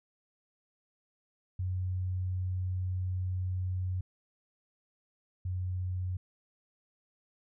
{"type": "tone pair in turn", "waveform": "sine", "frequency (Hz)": [92, 91.51], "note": ["F#2", "F#2"], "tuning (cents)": [-9, -19], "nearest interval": "unison", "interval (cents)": 10, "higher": "first", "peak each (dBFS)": [-30, -31], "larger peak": "first", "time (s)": [[1.59, 4.01], [5.45, 6.17]], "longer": "first", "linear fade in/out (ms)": 5, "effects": []}